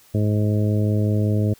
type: harmonic tone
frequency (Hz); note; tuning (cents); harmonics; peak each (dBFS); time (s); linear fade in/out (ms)
105.3; G#2; +24; 1 / 2 / 3 / 4 / 5 / 6; -18 / -24 / -28 / -30 / -32 / -34; 0.14-1.54; 10
effects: white hiss -53 dBFS RMS until 1.59 s